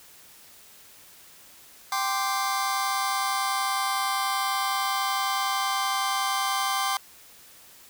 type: chord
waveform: sawtooth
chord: G suspended fourth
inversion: none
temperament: just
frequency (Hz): 784 / 1045.3 / 1176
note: G5 / C6 / D6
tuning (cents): 0 / -2 / +2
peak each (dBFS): -25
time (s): 1.92-6.97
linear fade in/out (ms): 2
effects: white hiss -51 dBFS RMS until 7.89 s